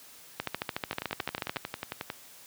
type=two click trains; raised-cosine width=0.3 ms; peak=-14 / -17 dBFS; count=17 / 14; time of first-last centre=0.4-1.568 / 0.93-2.101 s; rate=13.7 / 11.1 Hz; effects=white hiss -52 dBFS RMS until 2.46 s + high-pass 80 Hz 12 dB/octave